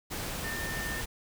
sine tone in noise, 1800 Hz, A6, 39 cents sharp, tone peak -36 dBFS, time 0.43-1.02 s, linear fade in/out 20 ms, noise pink, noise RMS -36 dBFS, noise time 0.1-1.06 s, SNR -3 dB, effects none

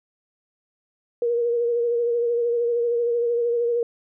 sine tone with vibrato, 473.2 Hz, A#4, 26 cents sharp, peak -19 dBFS, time 1.22-3.83 s, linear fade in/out 2 ms, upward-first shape sine, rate 13 Hz, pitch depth 29 cents each way, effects none

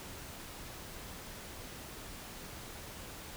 silence, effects pink hiss -47 dBFS RMS until 3.36 s

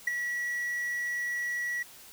triangle tone with ADSR envelope, 1935 Hz, B6, 36 cents flat, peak -20 dBFS, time 0.07-1.83 s, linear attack 6 ms, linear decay 13 ms, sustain -8 dB, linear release 8 ms, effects white hiss -51 dBFS RMS until 2.12 s

